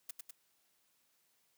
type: noise with echo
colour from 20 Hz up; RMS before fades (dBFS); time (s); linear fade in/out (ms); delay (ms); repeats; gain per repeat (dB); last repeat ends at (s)
blue; -42; 0.09-0.11; 5; 100; 2; -3; 0.31
effects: white hiss -75 dBFS RMS until 1.57 s + high-pass 100 Hz 12 dB/octave